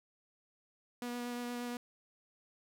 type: tone with vibrato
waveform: sawtooth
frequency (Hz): 242.4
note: B3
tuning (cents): -32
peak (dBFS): -34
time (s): 1.02-1.77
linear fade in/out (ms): 2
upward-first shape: sine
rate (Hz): 8.5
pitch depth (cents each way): 11
effects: none